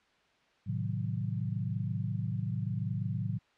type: chord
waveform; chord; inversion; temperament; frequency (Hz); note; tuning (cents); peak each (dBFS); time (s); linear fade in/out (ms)
sine; A diminished seventh; none; equal with one note detuned; 110 / 130.81 / 156.19 / 185; A2 / C3 / Eb3 / Gb3; 0 / 0 / +7 / 0; -34 / -37 / -38 / -38; 0.66-3.39; 20
effects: white hiss -67 dBFS RMS until 3.57 s + low-pass 3000 Hz 12 dB/octave